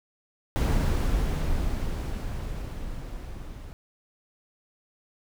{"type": "noise with level ramp", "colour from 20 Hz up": "brown", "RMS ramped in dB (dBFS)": [-21, -40], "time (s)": [0.56, 3.73], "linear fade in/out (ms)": 0, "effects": []}